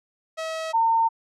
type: tone pair in turn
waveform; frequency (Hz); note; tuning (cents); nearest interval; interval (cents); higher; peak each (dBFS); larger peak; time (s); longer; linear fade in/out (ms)
sawtooth / sine; 643 / 909.3; E5 / A#5; -43 / -43; tritone; 600; second; -24 / -17; second; 0.37-0.73 / 0.73-1.09; neither; 20
effects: low-pass 7000 Hz 12 dB/octave

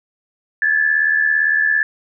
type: tone pair together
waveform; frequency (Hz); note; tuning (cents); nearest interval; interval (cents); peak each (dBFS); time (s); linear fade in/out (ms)
sine; 1661.2 / 1738.9; G#6 / A6; 0 / -21; minor second; 79; -19 / -14; 0.62-1.83; 2
effects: none

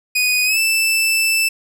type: tone with pitch glide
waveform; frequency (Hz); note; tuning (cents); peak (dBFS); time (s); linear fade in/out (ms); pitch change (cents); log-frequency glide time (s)
sawtooth; 2483 to 2646; D#7 to E7; -4 to +6; -11; 0.15-1.49; 10; +110; 0.45-0.58
effects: none

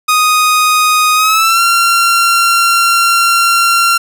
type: tone with pitch glide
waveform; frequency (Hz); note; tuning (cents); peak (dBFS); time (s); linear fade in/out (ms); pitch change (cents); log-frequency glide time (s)
sawtooth; 1244.5 to 1372.9; D#6 to F6; 0 to -30; -4; 0.08-3.98; 10; +170; 1.15-1.62
effects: none

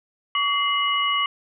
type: tone cluster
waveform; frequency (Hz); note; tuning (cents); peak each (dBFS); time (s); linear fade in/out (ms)
sine; 1137 / 2087 / 2922; C#6 / C7 / F#7; +44 / -5 / -22; -22 / -26 / -24; 0.35-1.26; 2
effects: none

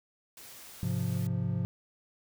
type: noise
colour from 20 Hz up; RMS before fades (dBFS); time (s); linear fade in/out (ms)
white; -49; 0.37-1.27; 2
type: chord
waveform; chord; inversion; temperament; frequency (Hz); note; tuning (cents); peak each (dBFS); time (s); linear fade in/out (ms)
triangle; F minor; first; equal; 103.83 / 130.81 / 174.61; Ab2 / C3 / F3; 0 / 0 / 0; -31; 0.83-1.65; 0
effects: none

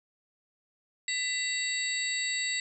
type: tone cluster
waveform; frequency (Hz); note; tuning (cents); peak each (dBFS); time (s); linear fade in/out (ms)
sine; 1995 / 2725 / 3816 / 4543 / 7700; B6 / F7 / A#7 / C#8 / B8; +17 / -43 / +40 / +42 / -45; -32 / -39 / -36 / -36 / -35; 1.08-2.6; 2
effects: none

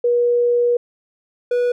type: tone pair in turn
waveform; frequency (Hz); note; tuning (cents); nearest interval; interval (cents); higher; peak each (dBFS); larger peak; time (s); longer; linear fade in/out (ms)
sine / triangle; 481.3 / 488; B4 / B4; -45 / -21; unison; 24; second; -13; neither; 0.04-0.77 / 1.51-1.72; first; 5
effects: none

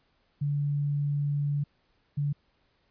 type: tone pair in turn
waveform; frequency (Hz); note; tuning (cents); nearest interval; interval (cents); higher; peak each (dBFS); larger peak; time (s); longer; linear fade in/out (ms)
sine; 144.3 / 144.3; D3 / D3; -30 / -30; unison; 0; neither; -25; neither; 0.41-1.64 / 2.17-2.33; first; 10
effects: pink hiss -70 dBFS RMS until 2.9 s + resampled to 11025 Hz

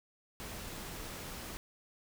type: noise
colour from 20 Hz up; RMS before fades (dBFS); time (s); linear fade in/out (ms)
pink; -44; 0.4-1.57; 0
effects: none

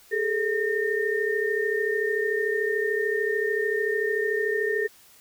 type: tone cluster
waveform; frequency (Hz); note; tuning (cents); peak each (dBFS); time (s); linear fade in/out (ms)
sine; 407.8 / 441.3 / 1824; G#4 / A4 / A#6; -32 / +5 / -38; -27; 0.11-4.88; 20
effects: white hiss -54 dBFS RMS until 5.2 s

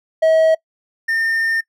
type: tone pair in turn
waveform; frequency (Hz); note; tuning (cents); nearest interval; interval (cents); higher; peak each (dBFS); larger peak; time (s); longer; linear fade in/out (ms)
triangle; 641 / 1813; E5 / A#6; -49 / -49; octave + tritone; 1800; second; -8 / -14; first; 0.22-0.55 / 1.08-1.61; second; 10
effects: noise-tail reverb RT60 0.1 s tail -23 dB re dry

